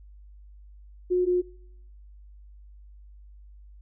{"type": "tone pair in turn", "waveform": "sine", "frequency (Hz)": [361.4, 358.9], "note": ["F#4", "F4"], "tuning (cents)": [-41, 47], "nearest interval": "unison", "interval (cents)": 12, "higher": "first", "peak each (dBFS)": -20, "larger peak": "neither", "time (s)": [[1.1, 1.26], [1.26, 1.42]], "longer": "neither", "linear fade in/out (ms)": 20, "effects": ["noise-tail reverb RT60 0.8 s tail -25 dB re dry", "added 50 Hz sine -46 dBFS peak until 3.81 s"]}